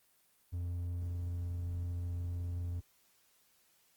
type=tone; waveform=triangle; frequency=87.31 Hz; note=F2; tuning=in tune; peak=-33 dBFS; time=0.52-2.81 s; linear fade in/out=20 ms; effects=white hiss -70 dBFS RMS until 3.96 s + Opus 24 kbps